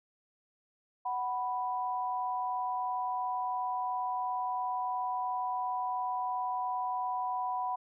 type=tone pair together; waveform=sine; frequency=744.9 / 987.8 Hz; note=F#5 / B5; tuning=+11 / 0 cents; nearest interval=perfect fourth; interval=489 cents; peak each=-34 / -33 dBFS; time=1.05-7.76 s; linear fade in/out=10 ms; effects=none